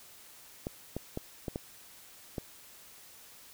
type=clicks; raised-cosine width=2 ms; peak=-21 dBFS; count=6; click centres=0.669 / 0.966 / 1.174 / 1.482 / 1.559 / 2.382 s; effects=white hiss -54 dBFS RMS until 3.53 s